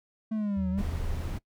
triangle linear two-way sweep, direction down then up, 222.1 to 182.6 to 204.7 Hz, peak -25 dBFS, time 0.31-0.82 s, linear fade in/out 10 ms, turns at 0.7 s
sine tone with vibrato, 79.6 Hz, D#2, 40 cents sharp, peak -33 dBFS, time 0.56-1.32 s, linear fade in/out 20 ms, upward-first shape sine, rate 3.6 Hz, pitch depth 12 cents each way
brown noise, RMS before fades -33 dBFS, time 0.77-1.39 s, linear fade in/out 20 ms
effects noise-tail reverb RT60 0.1 s tail -21 dB re dry

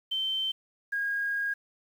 sine tone pair in turn, 3100 / 1632.7 Hz, G7 / G#6, -20 / -30 cents, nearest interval major seventh, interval 1110 cents, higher first, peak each -27 dBFS, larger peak neither, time 0.11-0.52 / 0.92-1.54 s, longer second, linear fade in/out 10 ms, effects 9-bit

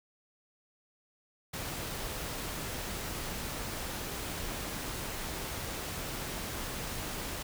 pink noise, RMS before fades -38 dBFS, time 1.53-7.43 s, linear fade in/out 10 ms, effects none

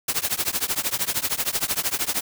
white noise with tremolo, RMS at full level -21 dBFS, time 0.08-2.21 s, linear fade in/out 5 ms, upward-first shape triangle, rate 13 Hz, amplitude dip 100%, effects none

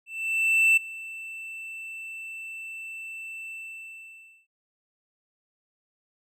triangle tone with ADSR envelope, 2665 Hz, E7, 18 cents sharp, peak -14 dBFS, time 0.06-4.47 s, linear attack 710 ms, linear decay 8 ms, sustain -20 dB, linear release 950 ms, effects none

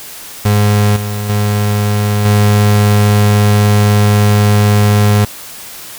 35% pulse tone with level steps, 103.83 Hz, G#2, in tune, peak -6 / -15 / -9 / -5 dBFS, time 0.45-5.25 s, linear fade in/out 5 ms, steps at 0.96 / 1.29 / 2.25 s, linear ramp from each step 5 ms, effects white hiss -30 dBFS RMS until 5.98 s

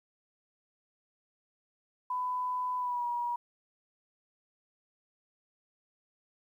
sine tone with pitch glide, 1000 to 959.8 Hz, B5 to B5, +21 to -50 cents, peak -30 dBFS, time 2.1-3.36 s, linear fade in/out 5 ms, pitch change -71 cents, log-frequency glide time 2.78-3.06 s, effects 11-bit

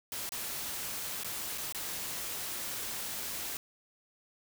white noise with dropouts, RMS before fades -38 dBFS, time 0.12-3.57 s, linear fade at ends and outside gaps 1 ms, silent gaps 0.292-0.32 / 1.235-1.245 / 1.577-1.581 / 1.724-1.747 s, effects none

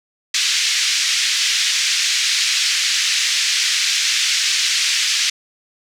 white band-pass noise, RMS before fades -18 dBFS, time 0.34-5.3 s, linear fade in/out 5 ms, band 1900 to 6200 Hz, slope 24 dB/octave, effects none

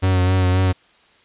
45% pulse tone with vibrato, 92.5 Hz, F#2, in tune, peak -14 dBFS, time 0.02-0.73 s, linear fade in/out 20 ms, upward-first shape sine, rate 3.8 Hz, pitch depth 30 cents each way, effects white hiss -54 dBFS RMS until 1.24 s + resampled to 8000 Hz

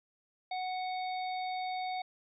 harmonic tone, 740 Hz, F#5, in tune, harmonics 1 / 3 / 5 / 6, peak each -34 / -44 / -48 / -50 dBFS, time 0.51-2.02 s, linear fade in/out 5 ms, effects none

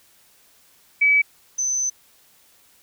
sine tone pair in turn, 2288 / 6108 Hz, D7 / G8, -46 / -46 cents, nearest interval octave + perfect fourth, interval 1700 cents, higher second, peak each -13 / -20 dBFS, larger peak first, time 1.01-1.22 / 1.58-1.9 s, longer second, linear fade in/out 10 ms, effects white hiss -56 dBFS RMS until 2.82 s

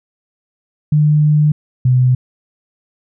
sine tone pair in turn, 150.5 / 126.89 Hz, D3 / B2, +43 / +47 cents, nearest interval minor third, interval 296 cents, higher first, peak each -8 dBFS, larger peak neither, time 0.92-1.52 / 1.85-2.15 s, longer first, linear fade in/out 5 ms, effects none

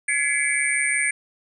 sine tone cluster, 1693 / 2037 / 2182 / 2308 / 8850 Hz, G#6 / C7 / C#7 / D7 / C#9, +33 / -47 / -28 / -31 / -4 cents, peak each -26 dBFS, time 0.08-1.11 s, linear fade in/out 5 ms, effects none

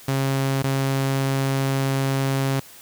sawtooth tone with dropouts, 135.5 Hz, C#3, 39 cents flat, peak -16 dBFS, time 0.08-2.6 s, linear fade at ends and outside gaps 5 ms, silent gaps 0.624-0.639 s, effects white hiss -45 dBFS RMS until 2.81 s

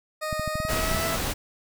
20% pulse tone with pitch glide, 619 to 659.6 Hz, D#5 to E5, -9 to +1 cents, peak -23 dBFS, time 0.21-1.17 s, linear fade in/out 20 ms, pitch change +110 cents, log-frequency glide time 0.54-1.05 s
clicks, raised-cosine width 5 ms, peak -19 dBFS, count 9, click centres 0.328 / 0.396 / 0.477 / 0.555 / 0.602 / 0.651 / 0.733 / 0.916 / 0.947 s
pink noise, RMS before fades -28 dBFS, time 0.68-1.34 s, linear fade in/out 20 ms
effects none

